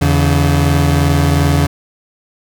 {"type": "tone pair together", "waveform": "30% pulse", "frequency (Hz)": [82.41, 141.95], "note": ["E2", "C#3"], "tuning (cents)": [0, 41], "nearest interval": "major sixth", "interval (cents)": 941, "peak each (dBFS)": -10, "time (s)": [0.01, 1.67], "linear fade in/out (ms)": 10, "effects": []}